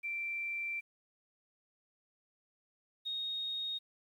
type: tone pair in turn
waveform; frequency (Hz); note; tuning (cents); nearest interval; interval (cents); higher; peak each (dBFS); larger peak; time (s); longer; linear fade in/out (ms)
sine; 2349 / 3729; D7 / A#7; 0 / 0; minor sixth; 800; second; -35 / -35; neither; 0.03-0.81 / 3.05-3.79; first; 20
effects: 11-bit